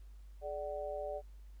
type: tone with amplitude modulation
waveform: sine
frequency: 587.3 Hz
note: D5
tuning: in tune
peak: -33 dBFS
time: 0.41-1.22 s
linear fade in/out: 50 ms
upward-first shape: sine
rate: 165 Hz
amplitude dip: 100%
effects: added 50 Hz sine -50 dBFS peak until 1.6 s + pink hiss -73 dBFS RMS until 1.6 s

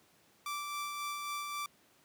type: tone with tremolo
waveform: sawtooth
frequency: 1169 Hz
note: D6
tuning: 8 cents flat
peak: -32 dBFS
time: 0.46-1.66 s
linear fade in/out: 2 ms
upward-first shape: sine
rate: 3.7 Hz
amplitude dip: 30%
effects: pink hiss -66 dBFS RMS until 2.04 s + high-pass 150 Hz 12 dB/octave

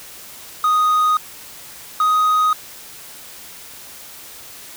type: tone pair in turn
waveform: triangle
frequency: 1244.5 / 1251.7 Hz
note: D#6 / D#6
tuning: 0 / +10 cents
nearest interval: unison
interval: 10 cents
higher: second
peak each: -11 dBFS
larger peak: neither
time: 0.64-1.17 / 2-2.53 s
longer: neither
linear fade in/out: 2 ms
effects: white hiss -38 dBFS RMS until 4.76 s

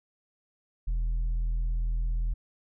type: tone with tanh clipping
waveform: triangle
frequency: 41.2 Hz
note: E1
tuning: in tune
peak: -26 dBFS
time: 0.87-2.34 s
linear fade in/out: 10 ms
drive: 8 dB
effects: none

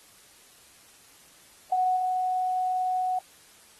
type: tone with level steps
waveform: sine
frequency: 739 Hz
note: F#5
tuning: 2 cents flat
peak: -21 / -24 dBFS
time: 1.72-3.19 s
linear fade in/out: 5 ms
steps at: 1.96 s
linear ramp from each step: 5 ms
effects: white hiss -55 dBFS RMS until 3.79 s + AAC 32 kbps

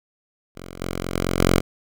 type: tone with level steps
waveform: 5% pulse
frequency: 44.6 Hz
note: F1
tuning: 37 cents sharp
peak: -25 / -15 / -10 / -4 dBFS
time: 0.55-1.61 s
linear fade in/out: 20 ms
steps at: 0.8 / 1.15 / 1.39 s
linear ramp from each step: 5 ms
effects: none

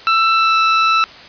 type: tone with pitch glide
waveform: sawtooth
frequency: 1330 to 1320.1 Hz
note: E6 to E6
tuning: +15 to +2 cents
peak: -7 dBFS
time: 0.07-1.04 s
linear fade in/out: 0 ms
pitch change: -13 cents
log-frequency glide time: 0.33-0.57 s
effects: white hiss -37 dBFS RMS until 1.28 s + resampled to 11025 Hz

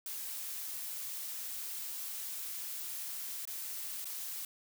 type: noise with dropouts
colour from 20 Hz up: blue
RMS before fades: -41 dBFS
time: 0.06-4.45 s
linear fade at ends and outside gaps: 2 ms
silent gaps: 3.453-3.474 / 4.045-4.054 s
effects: none

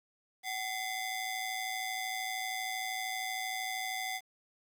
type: ring-modulated tone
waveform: sawtooth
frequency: 1396.9 Hz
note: F6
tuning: in tune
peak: -28 dBFS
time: 0.43-4.21 s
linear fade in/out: 50 ms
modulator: 642 Hz
effects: 10-bit

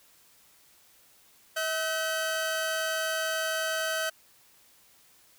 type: tone pair together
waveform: sawtooth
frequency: 642 / 1526.9 Hz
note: E5 / G6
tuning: -46 / -46 cents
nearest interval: octave + minor third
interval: 1500 cents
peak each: -27 dBFS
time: 1.56-4.1 s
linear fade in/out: 10 ms
effects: white hiss -60 dBFS RMS until 5.38 s

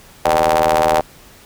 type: ring-modulated tone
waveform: sawtooth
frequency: 79.8 Hz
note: D#2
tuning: 44 cents sharp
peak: -5 dBFS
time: 0.25-1.01 s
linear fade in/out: 5 ms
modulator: 686 Hz
effects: pink hiss -44 dBFS RMS until 1.45 s

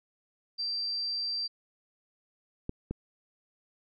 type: tone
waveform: sine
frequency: 4699 Hz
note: D8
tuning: in tune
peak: -30 dBFS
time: 0.58-1.48 s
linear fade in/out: 20 ms
type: clicks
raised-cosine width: 3 ms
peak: -20 dBFS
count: 2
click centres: 2.694 / 2.91 s
effects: none

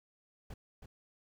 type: noise with echo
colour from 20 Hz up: brown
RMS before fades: -45 dBFS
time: 0.5-0.54 s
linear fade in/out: 5 ms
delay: 320 ms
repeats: 1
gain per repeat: -6 dB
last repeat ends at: 0.86 s
effects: none

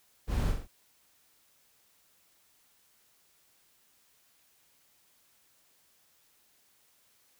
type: noise with echo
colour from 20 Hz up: brown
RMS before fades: -30 dBFS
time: 0.27-0.55 s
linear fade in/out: 50 ms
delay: 43 ms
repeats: 3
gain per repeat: -5 dB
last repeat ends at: 0.679 s
effects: white hiss -67 dBFS RMS until 7.39 s

